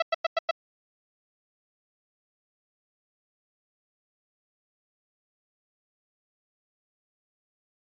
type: tone bursts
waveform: sawtooth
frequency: 659.3 Hz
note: E5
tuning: in tune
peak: -17 dBFS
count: 5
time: 0-0.511 s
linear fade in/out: 5 ms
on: 23 ms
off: 99 ms
effects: resampled to 11025 Hz